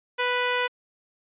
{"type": "tone", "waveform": "10% pulse", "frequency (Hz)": 493.9, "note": "B4", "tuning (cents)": 0, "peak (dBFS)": -14, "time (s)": [0.18, 0.68], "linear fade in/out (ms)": 20, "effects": ["resampled to 8000 Hz"]}